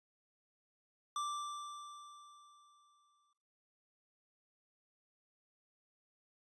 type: tone with exponential decay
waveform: square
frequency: 1174.7 Hz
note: D6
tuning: in tune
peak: -36 dBFS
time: 1.16-3.33 s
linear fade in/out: 2 ms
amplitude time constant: 470 ms
effects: noise-tail reverb RT60 0.7 s tail -18 dB re dry + resampled to 22050 Hz